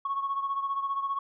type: beating tone pair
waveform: sine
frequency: 1101 / 1116 Hz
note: C#6 / C#6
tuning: -12 / +11 cents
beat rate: 15 Hz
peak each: -28 / -34 dBFS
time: 0.05-1.19 s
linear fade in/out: 5 ms
effects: tanh soft clip ceiling -22 dBFS